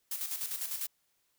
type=noise with tremolo; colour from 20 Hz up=blue; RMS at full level=-35 dBFS; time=0.11-0.87 s; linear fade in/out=5 ms; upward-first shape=square; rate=10 Hz; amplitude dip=55%; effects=white hiss -75 dBFS RMS until 1.38 s